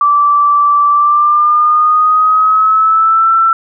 sine tone with pitch glide, 1164 to 1337.1 Hz, D6 to E6, -16 to +24 cents, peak -6 dBFS, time 0.01-3.53 s, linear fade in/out 2 ms, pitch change +240 cents, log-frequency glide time 0.9-3.31 s, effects none

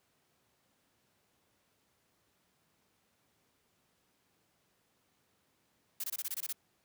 blue noise bursts, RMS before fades -37 dBFS, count 9, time 6-6.527 s, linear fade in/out 5 ms, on 39 ms, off 22 ms, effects pink hiss -74 dBFS RMS until 6.84 s + high-pass 100 Hz 12 dB/octave

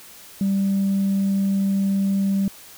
sine tone, 196 Hz, G3, in tune, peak -16 dBFS, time 0.41-2.48 s, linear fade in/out 2 ms, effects tanh soft clip ceiling -15 dBFS + white hiss -44 dBFS RMS until 2.77 s

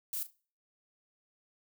violet noise with echo, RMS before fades -36 dBFS, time 0.13-0.23 s, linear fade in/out 0 ms, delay 37 ms, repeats 2, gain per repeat -13 dB, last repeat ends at 0.304 s, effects noise-tail reverb RT60 0.4 s tail -21 dB re dry

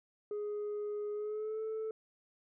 sine tone with pitch glide, 416.4 to 439.1 Hz, G#4 to A4, +5 to -4 cents, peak -33 dBFS, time 0.31-1.91 s, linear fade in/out 2 ms, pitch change +91 cents, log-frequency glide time 1.13-1.61 s, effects tanh soft clip ceiling -34 dBFS

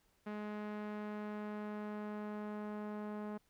sawtooth tone with low-pass filter sweep, 210 Hz, G#3, 19 cents sharp, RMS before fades -43 dBFS, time 0.26-3.38 s, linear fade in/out 10 ms, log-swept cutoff 2000 to 1200 Hz, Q 0.94, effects pink hiss -75 dBFS RMS until 3.49 s

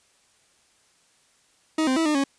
40% pulse tone with pitch steps, 315.2 / 260.1 / 325.4 / 302.3 / 275.9 Hz, D#4 / C4 / E4 / D#4 / C#4, +23 / -10 / -22 / -50 / -8 cents, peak -19 dBFS, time 1.78-2.24 s, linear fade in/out 5 ms, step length 92 ms, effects white hiss -62 dBFS RMS until 2.38 s + resampled to 22050 Hz

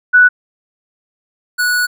sine / square tone pair in turn, 1480 / 1469.8 Hz, F#6 / F#6, 0 / -12 cents, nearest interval unison, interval 12 cents, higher first, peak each -4 / -13 dBFS, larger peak first, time 0.13-0.29 / 1.58-1.87 s, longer second, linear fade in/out 20 ms, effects none

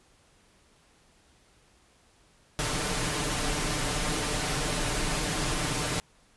pink noise with comb filter, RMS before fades -29 dBFS, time 2.59-6 s, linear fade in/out 0 ms, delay 6.7 ms, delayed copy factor +0.6, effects pink hiss -62 dBFS RMS until 6.36 s + resampled to 24000 Hz

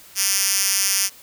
5% pulse tone with high-pass filter, 196 Hz, G3, in tune, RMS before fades -20 dBFS, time 0.15-1.1 s, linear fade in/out 50 ms, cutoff 5200 Hz, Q 0.89, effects white hiss -46 dBFS RMS until 1.22 s

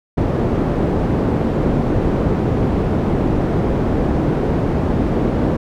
white low-pass noise, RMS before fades -17 dBFS, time 0.17-5.57 s, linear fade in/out 10 ms, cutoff 350 Hz, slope 12 dB/octave, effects none

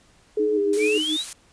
sine tone with vibrato, 415.3 Hz, G#4, in tune, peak -19 dBFS, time 0.37-0.98 s, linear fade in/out 5 ms, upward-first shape square, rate 2.5 Hz, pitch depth 41 cents each way
sine tone with tremolo, 310.2 Hz, D#4, 5 cents flat, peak -23 dBFS, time 0.39-1.17 s, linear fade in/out 10 ms, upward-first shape sine, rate 7.1 Hz, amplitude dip 75%
blue noise, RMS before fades -31 dBFS, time 0.73-1.33 s, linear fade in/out 2 ms
sine exponential sweep, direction up, 2217 to 4066 Hz, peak -23 dBFS, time 0.78-1.25 s, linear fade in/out 50 ms
effects pink hiss -57 dBFS RMS until 1.52 s + resampled to 22050 Hz

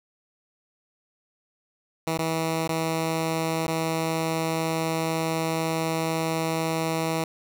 10% pulse tone with dropouts, 162 Hz, E3, 30 cents flat, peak -16 dBFS, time 2.07-7.24 s, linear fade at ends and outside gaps 2 ms, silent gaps 2.176-2.188 / 2.676-2.692 / 3.669-3.68 s, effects none

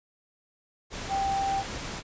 sine tone in noise, 784 Hz, G5, in tune, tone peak -25 dBFS, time 1.08-1.64 s, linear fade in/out 50 ms, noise pink, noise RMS -36 dBFS, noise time 0.9-2.03 s, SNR +8 dB, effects resampled to 16000 Hz

